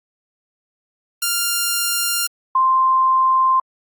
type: tone pair in turn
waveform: 5% pulse / sine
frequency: 1396.9 / 1046.5 Hz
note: F6 / C6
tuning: 0 / 0 cents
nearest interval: perfect fourth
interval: 500 cents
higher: first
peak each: -6 / -12 dBFS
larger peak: first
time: 1.22-2.27 / 2.55-3.6 s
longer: neither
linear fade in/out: 5 ms
effects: Opus 48 kbps